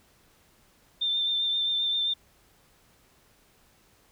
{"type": "tone with vibrato", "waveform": "sine", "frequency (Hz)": 3580, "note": "A7", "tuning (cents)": 29, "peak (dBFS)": -24, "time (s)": [1.01, 2.14], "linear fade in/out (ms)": 10, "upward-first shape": "triangle", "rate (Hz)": 7.6, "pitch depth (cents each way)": 26, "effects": ["pink hiss -62 dBFS RMS until 4.11 s"]}